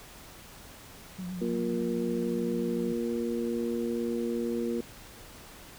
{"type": "tone with vibrato", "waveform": "sine", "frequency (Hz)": 181.6, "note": "F#3", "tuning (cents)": -32, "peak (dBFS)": -34, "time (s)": [1.18, 2.93], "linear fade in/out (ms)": 10, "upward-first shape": "triangle", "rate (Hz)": 8.5, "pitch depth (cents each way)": 59}
{"type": "harmonic tone", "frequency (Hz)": 117.6, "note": "A#2", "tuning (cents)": 16, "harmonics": [2, 3, 4], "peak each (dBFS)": [-31, -33, -34], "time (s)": [1.41, 4.81], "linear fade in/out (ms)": 5}
{"effects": ["pink hiss -49 dBFS RMS until 5.78 s"]}